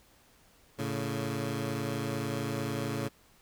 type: tone pair together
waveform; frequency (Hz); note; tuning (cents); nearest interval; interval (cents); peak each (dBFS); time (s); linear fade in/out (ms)
15% pulse; 111.12 / 140; A2 / C#3; +18 / +18; major third; 400; -28; 0.78-3.09; 20
effects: pink hiss -62 dBFS RMS until 3.41 s